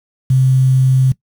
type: tone with quantisation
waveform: sine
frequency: 130.81 Hz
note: C3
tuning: in tune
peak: -8 dBFS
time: 0.3-1.12 s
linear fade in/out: 5 ms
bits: 6
effects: noise-tail reverb RT60 0.1 s tail -19 dB re dry